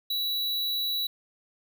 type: tone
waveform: square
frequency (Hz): 3927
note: B7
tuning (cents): -11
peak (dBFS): -27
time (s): 0.1-1.07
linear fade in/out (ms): 5
effects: none